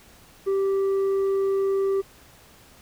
sine tone with tanh clipping, 390.3 Hz, G4, 8 cents flat, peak -21 dBFS, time 0.46-2.02 s, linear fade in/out 20 ms, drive 4 dB, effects pink hiss -52 dBFS RMS until 2.81 s

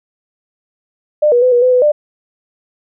sine tone with pitch steps, 601 / 483.9 / 505 / 483.4 / 506 / 499.6 / 596 Hz, D5 / B4 / B4 / B4 / B4 / B4 / D5, +40 / -35 / +39 / -37 / +42 / +20 / +25 cents, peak -7 dBFS, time 1.22-1.92 s, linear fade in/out 10 ms, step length 100 ms, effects none

